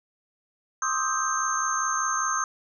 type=tone cluster; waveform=sine; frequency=1058 / 1215 / 1280 / 1571 / 6340 Hz; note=C6 / D#6 / D#6 / G6 / G8; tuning=+19 / -42 / +49 / +3 / +19 cents; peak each=-30 / -31 / -29 / -32 / -29 dBFS; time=0.82-2.44 s; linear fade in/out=2 ms; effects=none